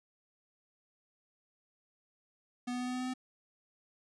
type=tone with pitch steps; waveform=square; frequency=246.1 / 247.7 / 249.2 / 250.8 / 252.4 / 254 / 255.7 Hz; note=B3 / B3 / B3 / B3 / B3 / B3 / C4; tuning=-6 / +5 / +16 / +27 / +38 / +49 / -40 cents; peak=-35 dBFS; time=2.67-3.139 s; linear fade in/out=10 ms; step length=67 ms; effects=resampled to 22050 Hz + 12-bit